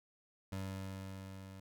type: tone with level ramp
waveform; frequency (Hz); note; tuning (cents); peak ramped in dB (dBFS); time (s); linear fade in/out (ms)
25% pulse; 96; G2; -36; -35 to -46; 0.52-1.6; 5
effects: none